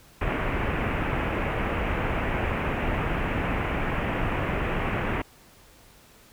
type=low-pass noise; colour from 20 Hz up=pink; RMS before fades=-27 dBFS; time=0.21-5.22 s; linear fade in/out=5 ms; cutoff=2700 Hz; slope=48 dB/octave; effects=pink hiss -54 dBFS RMS until 6.32 s